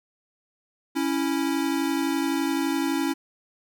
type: tone pair together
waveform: square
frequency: 277.2 / 329 Hz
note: C#4 / E4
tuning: 0 / -3 cents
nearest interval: minor third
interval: 297 cents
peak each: -26 / -27 dBFS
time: 0.95-3.14 s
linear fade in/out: 20 ms
effects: none